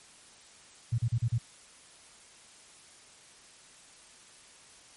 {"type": "tone bursts", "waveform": "sine", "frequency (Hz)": 116.54, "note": "A#2", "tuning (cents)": 0, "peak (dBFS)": -24, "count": 5, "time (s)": [0.92, 1.384], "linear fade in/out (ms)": 10, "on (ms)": 64, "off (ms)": 36, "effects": ["white hiss -55 dBFS RMS until 4.96 s", "MP3 48 kbps"]}